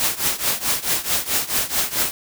white noise with tremolo, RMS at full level -18 dBFS, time 0-2.11 s, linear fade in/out 0 ms, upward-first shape triangle, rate 4.6 Hz, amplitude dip 90%, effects none

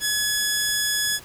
10% pulse tone, 1694 Hz, G#6, 34 cents sharp, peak -12 dBFS, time 0-1.2 s, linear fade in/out 50 ms, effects pink hiss -45 dBFS RMS until 1.24 s

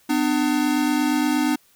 square tone pair together, 251.4 / 299.9 Hz, B3 / D4, +31 / +36 cents, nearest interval minor third, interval 305 cents, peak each -23 / -21 dBFS, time 0.09-1.56 s, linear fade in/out 10 ms, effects white hiss -58 dBFS RMS until 1.75 s

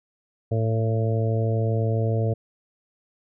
harmonic tone with a mistuned harmonic, 112.3 Hz, A2, 36 cents sharp, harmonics 1 / 2 / 3 / 4 / 5 / 6, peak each -21 / -33 / -35 / -29 / -32 / -34 dBFS, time 0.51-2.34 s, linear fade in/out 10 ms, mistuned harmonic 1, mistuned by -22 cents, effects none

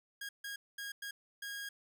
sawtooth tone bursts at uneven times, 1635 Hz, G#6, 28 cents flat, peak -37 dBFS, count 5, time 0.21-0.29 / 0.44-0.56 / 0.78-0.92 / 1.02-1.11 / 1.42-1.69 s, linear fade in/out 5 ms, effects none

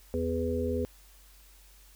harmonic tone, 82.8 Hz, E2, 8 cents sharp, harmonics 1 / 3 / 5 / 6, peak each -33 / -33 / -33 / -33 dBFS, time 0.14-0.85 s, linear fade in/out 0 ms, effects added 47 Hz sine -55 dBFS peak until 1.95 s + white hiss -59 dBFS RMS until 1.95 s

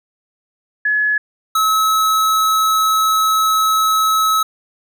sine / square tone pair in turn, 1700 / 1292.1 Hz, G#6 / E6, +40 / -35 cents, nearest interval perfect fourth, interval 475 cents, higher first, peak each -13 dBFS, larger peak neither, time 0.85-1.18 / 1.55-4.43 s, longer second, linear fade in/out 5 ms, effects none

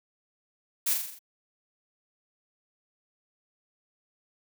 blue noise with echo, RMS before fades -26 dBFS, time 0.86-0.94 s, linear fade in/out 10 ms, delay 42 ms, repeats 6, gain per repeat -4 dB, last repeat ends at 1.192 s, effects none

